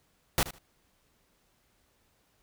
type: noise with echo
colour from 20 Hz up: pink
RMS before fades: -25 dBFS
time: 0.38-0.43 s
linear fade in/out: 0 ms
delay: 77 ms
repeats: 2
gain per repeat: -15 dB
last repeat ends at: 0.584 s
effects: pink hiss -70 dBFS RMS until 2.42 s